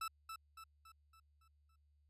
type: tone with echo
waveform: 40% pulse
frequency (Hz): 1318.5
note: E6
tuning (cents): 0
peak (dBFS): -39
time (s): 0.01-0.08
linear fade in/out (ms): 5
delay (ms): 280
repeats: 6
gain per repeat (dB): -6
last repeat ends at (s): 1.76
effects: added 73 Hz sine -70 dBFS peak until 2.09 s + resampled to 32000 Hz